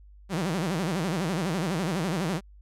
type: tone with vibrato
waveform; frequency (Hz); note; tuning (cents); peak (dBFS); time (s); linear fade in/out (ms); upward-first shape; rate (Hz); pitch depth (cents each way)
sawtooth; 175; F3; +4; -22; 0.29-2.41; 50; sine; 12; 230
effects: added 50 Hz sine -48 dBFS peak until 2.61 s + low-pass 11000 Hz 12 dB/octave